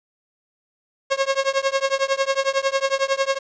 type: tone with tremolo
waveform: sawtooth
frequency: 543 Hz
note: C#5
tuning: 36 cents flat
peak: -11 dBFS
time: 1.1-3.39 s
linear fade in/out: 20 ms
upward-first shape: triangle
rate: 11 Hz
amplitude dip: 100%
effects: resampled to 16000 Hz + 8-bit